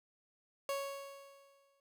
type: tone with exponential decay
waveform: 30% pulse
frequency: 554.4 Hz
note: C#5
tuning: in tune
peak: -31 dBFS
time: 0.69-1.8 s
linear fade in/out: 1 ms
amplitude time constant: 240 ms
effects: none